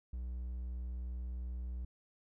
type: tone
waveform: triangle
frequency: 61.4 Hz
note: B1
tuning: 9 cents flat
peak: -36 dBFS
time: 0.13-1.85 s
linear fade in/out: 5 ms
effects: none